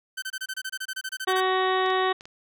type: tone bursts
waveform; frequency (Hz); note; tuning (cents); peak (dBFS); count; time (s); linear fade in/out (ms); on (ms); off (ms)
sawtooth; 1537; G6; -35; -26; 16; 0.17-1.408; 10; 53; 26
type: harmonic tone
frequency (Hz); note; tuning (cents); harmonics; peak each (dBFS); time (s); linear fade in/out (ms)
374.5; F#4; +21; 1 / 2 / 3 / 4 / 5 / 6 / 7 / 8 / 9 / 10; -25 / -27 / -27 / -37 / -30 / -43 / -44 / -39 / -39 / -35; 1.27-2.13; 10
type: clicks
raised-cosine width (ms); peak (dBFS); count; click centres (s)
0.2; -26; 4; 1.862 / 1.903 / 2.209 / 2.255
effects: none